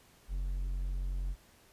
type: tone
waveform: triangle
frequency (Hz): 45.55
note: F#1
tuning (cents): -26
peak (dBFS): -30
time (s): 0.28-1.36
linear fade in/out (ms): 50
effects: pink hiss -62 dBFS RMS until 1.72 s + resampled to 32000 Hz